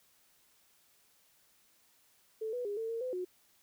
sine tone with pitch steps, 440.2 / 491.6 / 408.6 / 449.3 / 458 / 508 / 363.8 Hz, A4 / B4 / G#4 / A4 / A#4 / B4 / F#4, +1 / -8 / -28 / +36 / -31 / +49 / -29 cents, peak -34 dBFS, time 2.41-3.25 s, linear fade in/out 10 ms, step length 120 ms, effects white hiss -68 dBFS RMS until 3.62 s

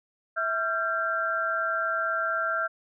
sine tone cluster, 654 / 1371 / 1579 Hz, E5 / F6 / G6, -14 / -32 / +12 cents, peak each -32 / -27 / -30 dBFS, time 0.36-2.68 s, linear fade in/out 20 ms, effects none

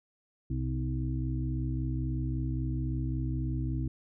harmonic tone with a mistuned harmonic, 63.7 Hz, C2, 46 cents flat, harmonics 1 / 2 / 4 / 5, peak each -33 / -32 / -39 / -39 dBFS, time 0.5-3.88 s, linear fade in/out 5 ms, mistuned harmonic 1, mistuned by -42 cents, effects none

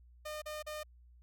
sawtooth tone bursts, 608 Hz, D#5, 40 cents flat, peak -36 dBFS, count 3, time 0.25-0.834 s, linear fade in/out 10 ms, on 170 ms, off 37 ms, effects added 60 Hz sine -57 dBFS peak until 1.22 s

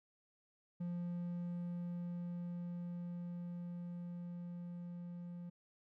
triangle tone with level ramp, 174.61 Hz, F3, in tune, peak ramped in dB -36 to -43 dBFS, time 0.8-5.5 s, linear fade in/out 10 ms, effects none

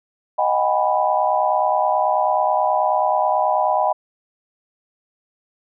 sine chord, G# minor seventh, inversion second, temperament equal with one note detuned, 622.3 / 740 / 809.3 / 987.8 Hz, D#5 / F#5 / G#5 / B5, 0 / 0 / -45 / 0 cents, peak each -21 dBFS, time 0.38-3.93 s, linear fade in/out 10 ms, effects none

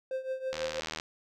triangle tone with tremolo, 523.3 Hz, C5, in tune, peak -27 dBFS, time 0.11-0.8 s, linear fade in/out 2 ms, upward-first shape triangle, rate 6.1 Hz, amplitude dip 85%
click train, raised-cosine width 0.2 ms, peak -18 dBFS, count 38, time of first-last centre 0.53-0.999 s, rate 78.9 Hz
effects none

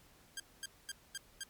10% pulse tone bursts, 1600 Hz, G6, 35 cents sharp, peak -31 dBFS, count 5, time 0.37-1.435 s, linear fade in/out 2 ms, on 29 ms, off 230 ms, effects pink hiss -64 dBFS RMS until 1.49 s + MP3 96 kbps

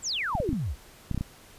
sine exponential sweep, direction down, 8290 to 51.91 Hz, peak -27 dBFS, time 0.02-0.76 s, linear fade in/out 50 ms
clicks, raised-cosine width 5 ms, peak -17 dBFS, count 8, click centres 0.352 / 0.402 / 0.491 / 0.53 / 1.113 / 1.146 / 1.177 / 1.21 s
effects pink hiss -52 dBFS RMS until 1.58 s + resampled to 32000 Hz

